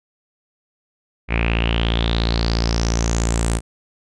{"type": "tone with low-pass filter sweep", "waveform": "sawtooth", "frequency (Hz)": 57, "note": "A#1", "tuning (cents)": -38, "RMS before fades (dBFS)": -19, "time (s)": [1.28, 3.61], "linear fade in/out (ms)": 50, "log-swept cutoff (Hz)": [2300, 8800], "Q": 7, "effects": []}